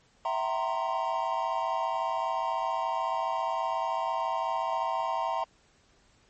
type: chord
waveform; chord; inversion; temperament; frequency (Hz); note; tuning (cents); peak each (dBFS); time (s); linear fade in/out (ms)
triangle; C dominant seventh; first; equal with one note detuned; 659.3 / 764.3 / 932.3 / 1046.5; E5 / G5 / Bb5 / C6; 0 / -44 / 0 / 0; -32 / -32 / -29 / -32; 0.25-5.44; 2
effects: pink hiss -64 dBFS RMS until 6.29 s + MP3 32 kbps